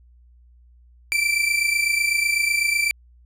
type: tone pair together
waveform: 40% pulse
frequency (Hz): 2321 / 2349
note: D7 / D7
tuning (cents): -21 / 0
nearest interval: unison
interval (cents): 21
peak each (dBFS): -22 / -20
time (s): 1.12-2.91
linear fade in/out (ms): 0
effects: added 60 Hz sine -49 dBFS peak until 3.25 s + resampled to 32000 Hz